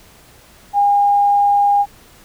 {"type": "tone", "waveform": "sine", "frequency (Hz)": 811, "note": "G#5", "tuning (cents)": -41, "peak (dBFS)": -10, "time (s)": [0.73, 1.86], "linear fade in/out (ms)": 50, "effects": ["pink hiss -46 dBFS RMS until 2.24 s"]}